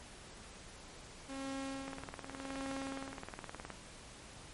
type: tone with tremolo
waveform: sawtooth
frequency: 270.6 Hz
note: C#4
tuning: 42 cents flat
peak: -35 dBFS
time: 1.28-3.25 s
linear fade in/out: 20 ms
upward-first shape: sine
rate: 0.86 Hz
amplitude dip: 90%
type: click train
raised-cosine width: 0.5 ms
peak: -28 dBFS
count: 36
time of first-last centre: 1.88-3.703 s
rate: 19.2 Hz
effects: pink hiss -53 dBFS RMS until 4.53 s + MP3 48 kbps